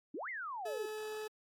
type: exponential two-way sweep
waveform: sine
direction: up then down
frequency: 255.2 to 2176 to 368.7 Hz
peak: -39 dBFS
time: 0.14-0.86 s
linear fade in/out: 5 ms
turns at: 0.29 s
type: tone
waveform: 40% pulse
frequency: 430 Hz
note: A4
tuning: 40 cents flat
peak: -39 dBFS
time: 0.65-1.28 s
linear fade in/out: 10 ms
effects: AAC 64 kbps